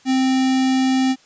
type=tone with notch filter; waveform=square; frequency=261.6 Hz; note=C4; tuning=in tune; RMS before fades=-17 dBFS; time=0.05-1.16 s; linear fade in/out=50 ms; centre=1200 Hz; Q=1.8; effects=white hiss -52 dBFS RMS until 1.25 s + resampled to 16000 Hz